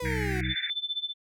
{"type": "exponential sweep", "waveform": "35% pulse", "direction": "down", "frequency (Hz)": [504, 361.1], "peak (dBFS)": -31, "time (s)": [0, 0.41], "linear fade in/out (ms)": 5}
{"type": "harmonic tone", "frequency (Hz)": 63.4, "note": "B1", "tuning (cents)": 46, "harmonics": [1, 2, 3, 5], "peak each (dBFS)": [-32, -32, -36, -36], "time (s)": [0.01, 0.55], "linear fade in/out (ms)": 50}
{"type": "band-pass noise", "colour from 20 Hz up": "pink", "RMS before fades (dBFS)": -36, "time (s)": [0.05, 0.7], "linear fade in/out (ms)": 0, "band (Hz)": [1600, 2300], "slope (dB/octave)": 96}
{"type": "tone with tremolo", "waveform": "sine", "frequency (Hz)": 3527, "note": "A7", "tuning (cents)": 3, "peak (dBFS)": -26, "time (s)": [0.43, 1.14], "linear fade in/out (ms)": 50, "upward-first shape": "sine", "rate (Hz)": 15, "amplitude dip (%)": 90}
{"effects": []}